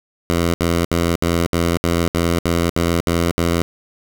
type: tone bursts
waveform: 10% pulse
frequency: 85 Hz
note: F2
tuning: 46 cents flat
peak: -7 dBFS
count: 11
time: 0.3-3.62 s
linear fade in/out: 0 ms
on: 240 ms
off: 68 ms
effects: none